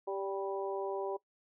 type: harmonic tone with a mistuned harmonic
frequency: 196 Hz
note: G3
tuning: in tune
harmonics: 2 / 3 / 4 / 5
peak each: -36 / -40 / -42 / -44 dBFS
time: 0.07-1.17 s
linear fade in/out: 10 ms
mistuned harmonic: 3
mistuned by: -21 cents
effects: noise-tail reverb RT60 0.1 s tail -19 dB re dry